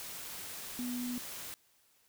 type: tone in noise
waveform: sine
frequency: 246.2 Hz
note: B3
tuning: 5 cents flat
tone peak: -35 dBFS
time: 0.79-1.18 s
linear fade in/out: 0 ms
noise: white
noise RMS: -44 dBFS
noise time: 0-1.54 s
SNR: +6 dB
effects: white hiss -69 dBFS RMS until 2.08 s